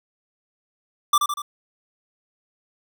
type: tone with echo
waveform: square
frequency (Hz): 1174.7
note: D6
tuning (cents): 0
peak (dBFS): -14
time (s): 1.13-1.18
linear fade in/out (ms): 5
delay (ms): 80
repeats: 3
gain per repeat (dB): -5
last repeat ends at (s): 1.42
effects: none